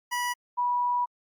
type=tone pair in turn; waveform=25% pulse / sine; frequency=976 / 976 Hz; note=B5 / B5; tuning=-21 / -21 cents; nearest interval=unison; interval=0 cents; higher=neither; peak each=-23 dBFS; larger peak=neither; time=0.11-0.34 / 0.57-1.06 s; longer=second; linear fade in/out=20 ms; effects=Opus 48 kbps